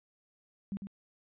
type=tone with echo; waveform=sine; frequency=198 Hz; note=G3; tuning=18 cents sharp; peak=-33 dBFS; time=0.72-0.77 s; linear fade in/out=0 ms; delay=100 ms; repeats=1; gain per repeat=-6 dB; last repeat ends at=0.87 s; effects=resampled to 8000 Hz